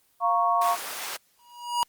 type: chord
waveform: sine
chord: Bb minor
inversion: second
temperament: equal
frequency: 698.5 / 932.3 / 1108.7 Hz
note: F5 / Bb5 / Db6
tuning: 0 / 0 / 0 cents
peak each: -24 / -27 / -23 dBFS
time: 0.2-0.77 s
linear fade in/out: 50 ms
type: high-pass noise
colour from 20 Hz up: pink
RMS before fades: -34 dBFS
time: 0.61-1.17 s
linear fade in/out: 10 ms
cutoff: 780 Hz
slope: 12 dB/octave
type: tone with exponential growth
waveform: square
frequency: 960 Hz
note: B5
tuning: 49 cents flat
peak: -20 dBFS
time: 1.39-1.83 s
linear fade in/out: 0 ms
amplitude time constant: 94 ms
effects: white hiss -65 dBFS RMS until 1.88 s + Opus 24 kbps